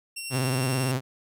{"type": "tone with tremolo", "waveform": "15% pulse", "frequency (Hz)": 2734, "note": "F7", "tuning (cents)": -37, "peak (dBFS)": -25, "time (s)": [0.16, 0.92], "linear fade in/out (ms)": 10, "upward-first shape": "triangle", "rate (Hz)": 11, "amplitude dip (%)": 30}
{"type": "tone with vibrato", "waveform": "sawtooth", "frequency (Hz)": 129.8, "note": "C3", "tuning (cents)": -13, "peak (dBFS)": -20, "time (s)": [0.3, 1.01], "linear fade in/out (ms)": 50, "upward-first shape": "sine", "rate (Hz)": 18, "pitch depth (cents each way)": 82}
{"effects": []}